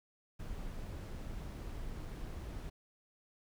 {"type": "noise", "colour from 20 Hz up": "brown", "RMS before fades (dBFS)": -43, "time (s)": [0.39, 2.7], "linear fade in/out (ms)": 10, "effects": []}